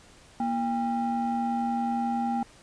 triangle ring-modulated tone, 281.7 Hz, C#4, 28 cents sharp, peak -20 dBFS, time 0.4-2.43 s, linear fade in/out 2 ms, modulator 518 Hz, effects pink hiss -54 dBFS RMS until 2.62 s + resampled to 22050 Hz

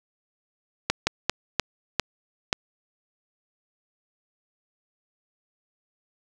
slowing click train, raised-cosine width 0.2 ms, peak -3 dBFS, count 6, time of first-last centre 0.9-2.529 s, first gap 170 ms, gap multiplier 1.33, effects none

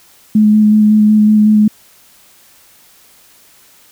sine tone with vibrato, 212.8 Hz, G#3, 42 cents sharp, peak -5 dBFS, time 0.35-1.68 s, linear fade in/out 5 ms, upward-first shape square, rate 5.4 Hz, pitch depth 11 cents each way, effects white hiss -46 dBFS RMS until 3.91 s

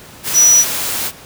sine tone in noise, 5880 Hz, F#8, 12 cents flat, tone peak -6 dBFS, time 0.33-0.65 s, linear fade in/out 50 ms, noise white, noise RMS -20 dBFS, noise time 0.23-1.12 s, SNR +11 dB, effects pink hiss -38 dBFS RMS until 1.25 s + high-pass 60 Hz 12 dB/octave

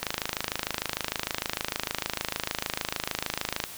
click train, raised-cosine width 0.2 ms, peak -9 dBFS, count 97, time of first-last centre 0.03-3.639 s, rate 26.6 Hz, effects white hiss -42 dBFS RMS until 3.77 s

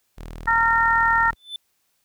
sawtooth tone, 40.06 Hz, E1, 49 cents flat, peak -30 dBFS, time 0.17-1.35 s, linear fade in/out 20 ms
harmonic tone, 458.8 Hz, A#4, 28 cents flat, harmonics 2 / 3 / 4, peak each -20 / -20 / -20 dBFS, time 0.47-1.31 s, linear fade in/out 10 ms
triangle tone with exponential growth, 3520 Hz, A7, in tune, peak -24 dBFS, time 1.36-1.56 s, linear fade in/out 2 ms, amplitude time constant 43 ms
effects white hiss -69 dBFS RMS until 2.04 s

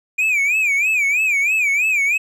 triangle tone with vibrato, 2400 Hz, D7, 37 cents sharp, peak -13 dBFS, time 0.18-2.18 s, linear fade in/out 10 ms, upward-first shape sine, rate 3.1 Hz, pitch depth 150 cents each way, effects none

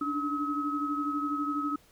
sine tone cluster, 289 / 301.1 / 1280 Hz, D4 / D4 / D#6, -28 / +43 / +49 cents, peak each -32 / -37 / -31 dBFS, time 0.01-1.76 s, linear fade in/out 5 ms, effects pink hiss -61 dBFS RMS until 1.91 s

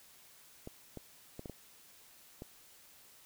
clicks, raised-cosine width 2 ms, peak -30 dBFS, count 6, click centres 0.674 / 0.973 / 1.394 / 1.458 / 1.497 / 2.421 s, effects white hiss -60 dBFS RMS until 3.25 s

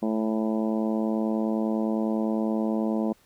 harmonic tone, 109.7 Hz, A2, 5 cents flat, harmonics 2 / 3 / 4 / 5 / 6 / 7 / 8 / 9, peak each -25 / -30 / -35 / -34 / -36 / -41 / -42 / -43 dBFS, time 0.02-3.13 s, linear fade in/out 10 ms, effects pink hiss -61 dBFS RMS until 3.25 s

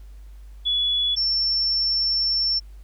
sine tone pair in turn, 3408 / 5410 Hz, G#7 / E8, +44 / +44 cents, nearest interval minor sixth, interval 800 cents, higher second, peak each -19 dBFS, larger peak neither, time 0.65-1.16 / 1.16-2.6 s, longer second, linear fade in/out 20 ms, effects added 50 Hz sine -39 dBFS peak until 2.83 s + pink hiss -61 dBFS RMS until 2.83 s

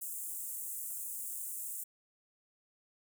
pink high-pass noise, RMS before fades -41 dBFS, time 0.01-1.84 s, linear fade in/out 10 ms, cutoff 7600 Hz, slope 48 dB/octave, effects none

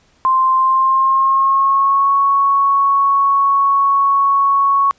sine tone with pitch glide, 1046.5 to 1108.7 Hz, C6 to C#6, 0 to 0 cents, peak -10 dBFS, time 0.25-4.91 s, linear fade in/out 0 ms, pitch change +100 cents, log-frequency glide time 0.57-2.13 s, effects pink hiss -55 dBFS RMS until 4.98 s + resampled to 16000 Hz

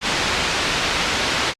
white low-pass noise, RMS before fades -21 dBFS, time 0.01-1.54 s, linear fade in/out 50 ms, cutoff 3800 Hz, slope 12 dB/octave, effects low-pass 8000 Hz 12 dB/octave + Opus 48 kbps

